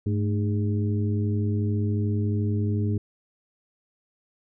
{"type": "harmonic tone with a mistuned harmonic", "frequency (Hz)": 102.6, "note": "G#2", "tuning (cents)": -21, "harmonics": [1, 2, 3, 4], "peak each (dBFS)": [-23, -29, -33, -35], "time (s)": [0.06, 2.98], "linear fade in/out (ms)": 5, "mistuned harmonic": 2, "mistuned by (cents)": 94, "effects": []}